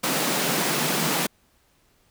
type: high-pass noise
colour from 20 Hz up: pink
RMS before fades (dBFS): -24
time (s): 0.03-1.27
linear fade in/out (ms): 10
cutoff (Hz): 140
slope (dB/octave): 96
effects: pink hiss -63 dBFS RMS until 2.1 s